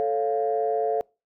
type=chord; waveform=sine; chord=A augmented; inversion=none; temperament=equal; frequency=440 / 554.4 / 698.5 Hz; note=A4 / C#5 / E#5; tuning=0 / 0 / 0 cents; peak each=-24 / -29 / -25 dBFS; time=0-1.01 s; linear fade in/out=0 ms; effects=noise-tail reverb RT60 0.3 s tail -26 dB re dry + tanh soft clip ceiling -13 dBFS